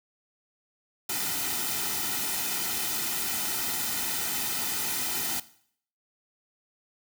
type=noise with comb filter; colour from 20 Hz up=white; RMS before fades=-30 dBFS; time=1.09-5.4 s; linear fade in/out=5 ms; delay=1.8 ms; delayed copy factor=-0.7; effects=noise-tail reverb RT60 0.6 s tail -17 dB re dry